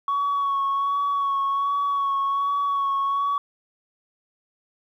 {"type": "tone with vibrato", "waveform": "sine", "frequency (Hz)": 1117, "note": "C#6", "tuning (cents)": 13, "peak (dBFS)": -19, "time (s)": [0.08, 3.38], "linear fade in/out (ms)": 2, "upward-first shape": "sine", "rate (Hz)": 1.3, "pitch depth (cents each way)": 24, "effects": ["tanh soft clip ceiling -18 dBFS", "10-bit"]}